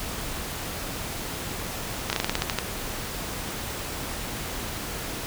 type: slowing click train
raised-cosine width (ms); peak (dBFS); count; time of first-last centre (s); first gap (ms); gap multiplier
0.2; -6; 10; 2.1-2.587; 29; 1.15
effects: pink hiss -33 dBFS RMS until 5.26 s